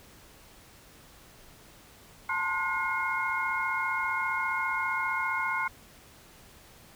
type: tone cluster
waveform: sine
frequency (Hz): 880 / 915 / 1049 / 1442 / 2148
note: A5 / A#5 / C6 / F#6 / C7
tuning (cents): 0 / -32 / +4 / -45 / +45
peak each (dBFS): -38 / -38 / -32 / -32 / -32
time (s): 2.29-5.68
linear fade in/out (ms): 5
effects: pink hiss -54 dBFS RMS until 6.95 s